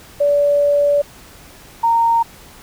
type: tone pair in turn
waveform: sine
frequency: 577 / 923.4 Hz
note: D5 / A#5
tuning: -31 / -17 cents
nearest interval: minor sixth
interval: 814 cents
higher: second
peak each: -11 dBFS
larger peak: neither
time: 0.2-1.02 / 1.83-2.23 s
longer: first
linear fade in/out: 10 ms
effects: pink hiss -42 dBFS RMS until 2.62 s